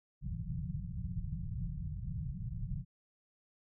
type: low-pass noise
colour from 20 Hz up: white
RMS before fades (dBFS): -39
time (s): 0.21-2.85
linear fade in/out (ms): 50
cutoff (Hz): 180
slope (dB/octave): 96
effects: none